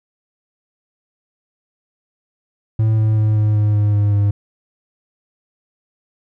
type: tone with pitch steps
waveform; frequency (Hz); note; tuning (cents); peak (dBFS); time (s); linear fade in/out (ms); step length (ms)
triangle; 110 / 108.8 / 107.61 / 106.44 / 105.28 / 104.13 / 102.99 / 101.87; A2 / A2 / A2 / G#2 / G#2 / G#2 / G#2 / G#2; 0 / -19 / -38 / +43 / +24 / +5 / -14 / -33; -10; 2.79-4.31; 5; 190
effects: none